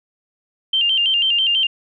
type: tone with vibrato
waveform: sine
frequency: 2960 Hz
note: F#7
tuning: in tune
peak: -14 dBFS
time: 0.73-1.67 s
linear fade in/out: 5 ms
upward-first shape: square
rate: 6.1 Hz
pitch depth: 93 cents each way
effects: none